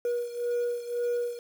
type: beating tone pair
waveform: sine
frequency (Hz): 480.3 / 482.2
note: B4 / B4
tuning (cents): -48 / -41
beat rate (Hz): 1.9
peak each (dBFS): -27 / -30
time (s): 0.05-1.39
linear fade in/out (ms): 2
effects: tanh soft clip ceiling -24 dBFS + 8-bit